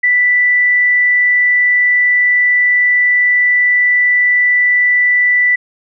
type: tone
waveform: sine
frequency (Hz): 1975.5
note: B6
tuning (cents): 0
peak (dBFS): -8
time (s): 0.03-5.56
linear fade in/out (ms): 10
effects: none